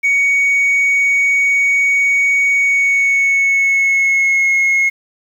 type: tone with pitch glide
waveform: sine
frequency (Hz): 2239 to 2166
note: C#7 to C#7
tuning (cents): +17 to -41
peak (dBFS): -8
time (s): 0.03-4.9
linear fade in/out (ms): 20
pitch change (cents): -58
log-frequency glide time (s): 2.55-4.51
effects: tanh soft clip ceiling -9 dBFS + 7-bit